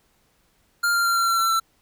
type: tone with pitch steps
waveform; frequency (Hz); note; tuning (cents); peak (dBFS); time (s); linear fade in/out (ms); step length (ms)
square; 1400 / 1389.5 / 1379.1 / 1368.8 / 1358.6 / 1348.4 / 1338.3; F6 / F6 / F6 / F6 / F6 / E6 / E6; +4 / -9 / -22 / -35 / -48 / +39 / +26; -19; 0.83-1.6; 10; 110
effects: pink hiss -64 dBFS RMS until 1.81 s